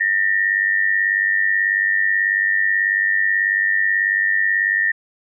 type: tone pair together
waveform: sine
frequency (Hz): 1800 / 1898.3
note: A6 / A#6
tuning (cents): +39 / +31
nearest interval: minor second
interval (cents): 92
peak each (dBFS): -17 / -19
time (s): 0-4.92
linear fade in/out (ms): 10
effects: none